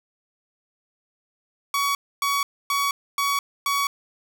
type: tone bursts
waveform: sawtooth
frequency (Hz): 1127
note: C#6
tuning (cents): +28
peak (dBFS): -17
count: 5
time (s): 1.74-3.87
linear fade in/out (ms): 2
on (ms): 210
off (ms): 270
effects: none